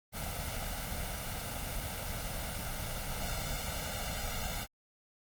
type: noise with comb filter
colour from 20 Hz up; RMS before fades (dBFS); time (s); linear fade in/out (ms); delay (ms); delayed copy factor
pink; -37; 0.12-4.67; 50; 1.4; +1
effects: Opus 24 kbps